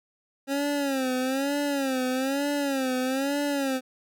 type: tone with vibrato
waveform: 25% pulse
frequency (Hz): 271.1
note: C#4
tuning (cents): -38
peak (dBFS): -21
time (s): 0.47-3.81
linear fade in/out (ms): 50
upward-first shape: sine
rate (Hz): 1.1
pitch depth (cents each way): 110
effects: none